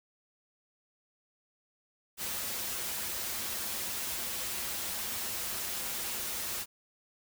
white noise with comb filter, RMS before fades -36 dBFS, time 2.17-6.66 s, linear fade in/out 50 ms, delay 6.8 ms, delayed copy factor -0.55, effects none

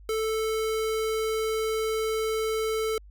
square tone, 440 Hz, A4, in tune, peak -26 dBFS, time 0.09-2.98 s, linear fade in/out 2 ms, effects added 50 Hz sine -46 dBFS peak until 3.1 s

